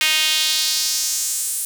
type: tone with high-pass filter sweep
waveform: sawtooth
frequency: 311.1 Hz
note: D#4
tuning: in tune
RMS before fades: -20 dBFS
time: 0.01-1.65 s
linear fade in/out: 0 ms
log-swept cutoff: 2500 to 9700 Hz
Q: 2
effects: none